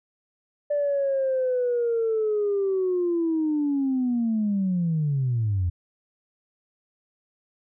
sine linear sweep, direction down, 587.3 to 84.1 Hz, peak -20 dBFS, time 0.7-5.7 s, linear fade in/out 10 ms, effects tanh soft clip ceiling -17 dBFS

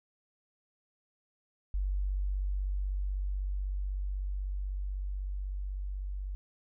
sine tone with level ramp, 48.06 Hz, G1, 34 cents flat, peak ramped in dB -28 to -34 dBFS, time 1.74-6.35 s, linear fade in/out 0 ms, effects none

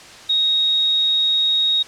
sine tone, 3760 Hz, A#7, 14 cents sharp, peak -14 dBFS, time 0.29-1.83 s, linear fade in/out 10 ms, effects white hiss -40 dBFS RMS until 1.87 s + low-pass 6000 Hz 12 dB/octave

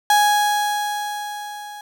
35% pulse tone with level ramp, 830.6 Hz, G#5, in tune, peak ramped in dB -10 to -32 dBFS, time 0.1-1.81 s, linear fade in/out 2 ms, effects none

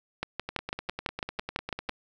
two click trains, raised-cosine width 0.3 ms, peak -18 / -14 dBFS, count 15 / 11, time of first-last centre 0.49-1.89 / 0.23-1.894 s, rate 10 / 6.01 Hz, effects none

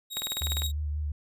sawtooth tone with tremolo, 3789 Hz, A#7, 27 cents sharp, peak -26 dBFS, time 0.1-0.72 s, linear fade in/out 50 ms, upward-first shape square, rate 15 Hz, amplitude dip 50%
click train, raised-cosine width 0.3 ms, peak -19 dBFS, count 10, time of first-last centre 0.17-0.62 s, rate 20 Hz
sine tone with vibrato, 74.7 Hz, D2, 30 cents sharp, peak -28 dBFS, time 0.41-1.12 s, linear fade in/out 5 ms, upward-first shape sine, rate 5.6 Hz, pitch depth 29 cents each way
effects none

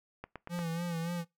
click train, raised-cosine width 0.5 ms, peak -26 dBFS, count 4, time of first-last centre 0.24-0.59 s, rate 8.56 Hz
square tone with vibrato, 169.5 Hz, E3, 49 cents sharp, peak -34 dBFS, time 0.49-1.25 s, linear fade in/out 50 ms, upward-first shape sine, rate 3.5 Hz, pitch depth 57 cents each way
effects noise-tail reverb RT60 0.2 s tail -22 dB re dry

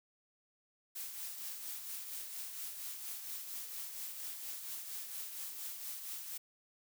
blue noise with tremolo, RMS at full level -42 dBFS, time 0.95-6.38 s, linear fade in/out 10 ms, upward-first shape triangle, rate 4.3 Hz, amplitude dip 50%, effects none

